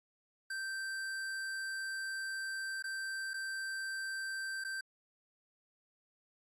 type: tone with dropouts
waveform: square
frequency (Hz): 1563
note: G6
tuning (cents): -6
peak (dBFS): -38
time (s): 0.5-4.81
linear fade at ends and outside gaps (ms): 5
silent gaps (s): 2.825-2.84 / 3.335-3.34 / 4.64-4.647
effects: low-pass 11000 Hz 12 dB/octave + AAC 64 kbps